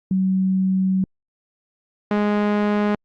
sine / sawtooth tone pair in turn, 188.8 / 207.6 Hz, F#3 / G#3, +35 / 0 cents, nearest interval major second, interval 165 cents, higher second, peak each -16 / -13 dBFS, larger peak second, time 0.11-1.04 / 2.11-2.95 s, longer first, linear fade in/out 2 ms, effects low-pass 2000 Hz 12 dB/octave + Opus 32 kbps

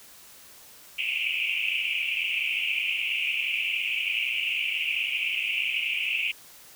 white band-pass noise, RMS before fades -28 dBFS, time 0.98-6.32 s, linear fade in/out 10 ms, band 2300 to 2900 Hz, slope 96 dB/octave, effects white hiss -50 dBFS RMS until 6.75 s

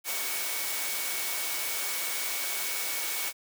sine tone in noise, 2237 Hz, C#7, 15 cents sharp, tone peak -39 dBFS, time 0.04-3.33 s, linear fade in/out 50 ms, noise white, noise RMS -32 dBFS, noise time 0.04-3.33 s, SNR -10 dB, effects high-pass 400 Hz 12 dB/octave

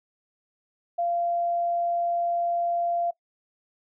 sine tone, 690 Hz, F5, 21 cents flat, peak -23 dBFS, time 0.98-3.11 s, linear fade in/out 10 ms, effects noise-tail reverb RT60 0.1 s tail -20 dB re dry

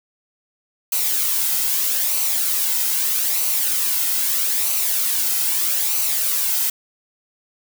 blue noise with flanger, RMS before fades -20 dBFS, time 0.92-6.7 s, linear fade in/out 5 ms, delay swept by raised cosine 0.57 to 1.77 ms, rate 0.79 Hz, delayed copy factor -0.5, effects none

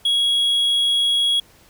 triangle tone, 3322 Hz, G#7, in tune, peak -14 dBFS, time 0.05-1.4 s, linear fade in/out 5 ms, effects pink hiss -52 dBFS RMS until 1.69 s

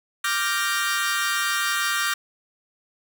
sawtooth chord, G minor seventh, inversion second, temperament equal, 1174.7 / 1396.9 / 1568 / 1864.7 Hz, D6 / F6 / G6 / Bb6, 0 / 0 / 0 / 0 cents, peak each -24 dBFS, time 0.24-2.14 s, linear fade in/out 5 ms, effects none

